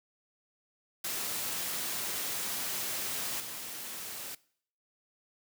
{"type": "noise with level steps", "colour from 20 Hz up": "white", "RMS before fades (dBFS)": [-35, -41], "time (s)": [1.04, 4.35], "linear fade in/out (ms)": 5, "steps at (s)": 3.4, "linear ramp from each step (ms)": 2, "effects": ["noise-tail reverb RT60 0.6 s tail -22 dB re dry", "high-pass 100 Hz 12 dB/octave"]}